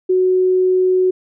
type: tone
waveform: sine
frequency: 369.9 Hz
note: F#4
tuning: in tune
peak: -11 dBFS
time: 0.09-1.11 s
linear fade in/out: 10 ms
effects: none